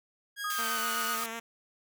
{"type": "tone with pitch glide", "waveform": "sawtooth", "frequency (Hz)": [1640, 1469.5], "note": ["G#6", "F#6"], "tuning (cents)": [-22, -12], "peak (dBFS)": -31, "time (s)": [0.36, 1.18], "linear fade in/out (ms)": 50, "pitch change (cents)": -190, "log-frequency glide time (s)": [0.48, 0.87]}
{"type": "tone with tremolo", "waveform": "sine", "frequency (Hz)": 1244.5, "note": "D#6", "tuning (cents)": 0, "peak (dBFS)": -32, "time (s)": [0.44, 1.24], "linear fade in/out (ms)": 5, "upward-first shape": "square", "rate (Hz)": 7.7, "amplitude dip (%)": 25}
{"type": "high-pass noise", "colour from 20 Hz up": "white", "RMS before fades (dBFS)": -37, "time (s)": [0.5, 1.26], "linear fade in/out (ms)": 0, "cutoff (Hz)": 1500, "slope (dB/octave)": 24}
{"type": "tone with vibrato", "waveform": "5% pulse", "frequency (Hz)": 228, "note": "A#3", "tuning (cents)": -38, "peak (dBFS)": -25, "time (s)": [0.58, 1.4], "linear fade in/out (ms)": 10, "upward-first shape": "triangle", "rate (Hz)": 8, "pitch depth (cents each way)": 29}
{"effects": []}